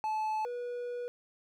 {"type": "tone pair in turn", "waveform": "triangle", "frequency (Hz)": [866, 486], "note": ["A5", "B4"], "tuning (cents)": [-28, -28], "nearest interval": "minor seventh", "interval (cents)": 1000, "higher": "first", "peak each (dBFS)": [-28, -33], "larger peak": "first", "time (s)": [[0.04, 0.45], [0.45, 1.08]], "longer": "second", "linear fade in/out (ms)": 0, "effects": []}